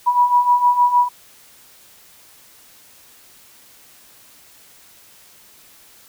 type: beating tone pair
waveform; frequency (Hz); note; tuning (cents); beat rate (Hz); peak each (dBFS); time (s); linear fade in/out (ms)
sine; 971 / 977.5; B5 / B5; -30 / -18; 6.5; -18 / -13; 0.06-1.09; 20
effects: white hiss -48 dBFS RMS until 6.08 s